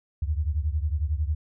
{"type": "beating tone pair", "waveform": "sine", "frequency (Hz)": [72.5, 83.5], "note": ["D2", "E2"], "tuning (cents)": [-22, 23], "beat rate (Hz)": 11, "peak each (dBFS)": [-25, -28], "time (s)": [0.22, 1.35], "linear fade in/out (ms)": 5, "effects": []}